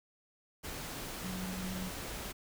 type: tone in noise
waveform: sine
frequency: 185.5 Hz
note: F#3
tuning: 5 cents sharp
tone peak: -38 dBFS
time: 1.23-1.9 s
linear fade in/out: 20 ms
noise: pink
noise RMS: -42 dBFS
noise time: 0.63-2.33 s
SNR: +1 dB
effects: none